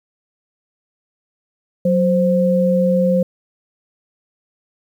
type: tone pair together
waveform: sine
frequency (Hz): 184.43 / 523.3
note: F#3 / C5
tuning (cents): -5 / 0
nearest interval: octave + tritone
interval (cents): 1805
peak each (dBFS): -15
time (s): 1.85-3.23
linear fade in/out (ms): 5
effects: 8-bit